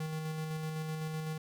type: tone with tremolo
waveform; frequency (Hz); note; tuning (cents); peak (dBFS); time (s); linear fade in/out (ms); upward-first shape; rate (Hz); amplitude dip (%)
square; 157.1; D#3; +17; -35; 0-1.38; 5; square; 7.9; 25
effects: none